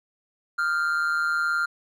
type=tone with amplitude modulation; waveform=triangle; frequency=1393 Hz; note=F6; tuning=5 cents flat; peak=-17 dBFS; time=0.58-1.66 s; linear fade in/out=10 ms; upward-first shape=sine; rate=159 Hz; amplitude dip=65%; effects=none